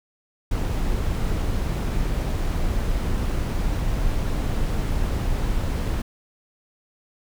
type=noise; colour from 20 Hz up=brown; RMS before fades=-23 dBFS; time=0.51-6.02 s; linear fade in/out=5 ms; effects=none